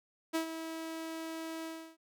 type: tone with ADSR envelope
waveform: sawtooth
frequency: 324.2 Hz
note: E4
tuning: 29 cents flat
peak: -25 dBFS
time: 0.33-1.97 s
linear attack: 23 ms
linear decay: 100 ms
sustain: -10 dB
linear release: 320 ms
effects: none

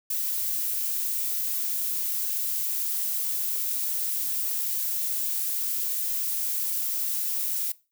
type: noise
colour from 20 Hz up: violet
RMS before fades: -28 dBFS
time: 0.1-7.72 s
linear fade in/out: 5 ms
effects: noise-tail reverb RT60 0.3 s tail -20 dB re dry

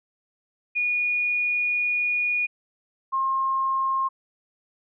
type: tone pair in turn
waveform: sine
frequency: 2449 / 1067.8 Hz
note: D#7 / C6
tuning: -28 / +35 cents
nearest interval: octave + major second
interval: 1437 cents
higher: first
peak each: -21 dBFS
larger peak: neither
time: 0.75-2.47 / 3.12-4.09 s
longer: first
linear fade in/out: 20 ms
effects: none

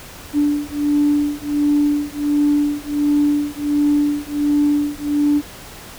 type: beating tone pair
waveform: sine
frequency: 291.7 / 293.1 Hz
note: D4 / D4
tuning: -12 / -3 cents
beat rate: 1.4 Hz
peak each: -17 dBFS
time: 0.33-5.42 s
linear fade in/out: 50 ms
effects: tanh soft clip ceiling -7 dBFS + pink hiss -37 dBFS RMS until 5.98 s

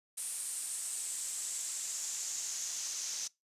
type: noise with band-pass filter sweep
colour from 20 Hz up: pink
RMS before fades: -39 dBFS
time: 0.17-3.28 s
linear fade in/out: 10 ms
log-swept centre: 9200 to 6100 Hz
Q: 4.4
effects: noise-tail reverb RT60 0.2 s tail -23 dB re dry + resampled to 32000 Hz

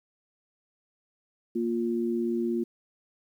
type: tone pair together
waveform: sine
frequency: 233.9 / 350.4 Hz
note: A#3 / F4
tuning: +6 / +6 cents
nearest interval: perfect fifth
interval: 700 cents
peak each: -28 dBFS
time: 1.55-2.64 s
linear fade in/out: 10 ms
effects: 10-bit

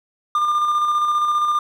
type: tone with tremolo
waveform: triangle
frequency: 1200 Hz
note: D6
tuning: 37 cents sharp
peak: -13 dBFS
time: 0.35-1.59 s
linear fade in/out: 2 ms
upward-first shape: square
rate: 15 Hz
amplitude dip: 30%
effects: none

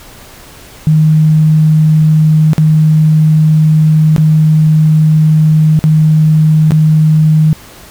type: tone with dropouts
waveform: sine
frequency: 155.56 Hz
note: D#3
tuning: in tune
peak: -4 dBFS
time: 0.87-7.53 s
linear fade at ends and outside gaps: 0 ms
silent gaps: 2.533-2.581 / 4.163-4.181 / 5.791-5.84 / 6.708-6.719 s
effects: pink hiss -35 dBFS RMS until 7.9 s

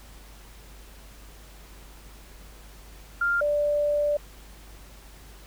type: tone pair in turn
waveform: sine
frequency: 1396.9 / 587.3 Hz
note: F6 / D5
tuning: 0 / 0 cents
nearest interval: octave + minor third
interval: 1500 cents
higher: first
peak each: -21 dBFS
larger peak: neither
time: 3.21-3.41 / 3.41-4.17 s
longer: second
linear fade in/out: 5 ms
effects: added 50 Hz sine -46 dBFS peak until 5.46 s + pink hiss -51 dBFS RMS until 5.46 s

